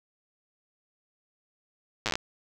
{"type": "slowing click train", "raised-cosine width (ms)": 0.2, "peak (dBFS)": -10, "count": 9, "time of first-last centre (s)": [2.06, 2.155], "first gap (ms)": 8, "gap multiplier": 1.11, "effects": []}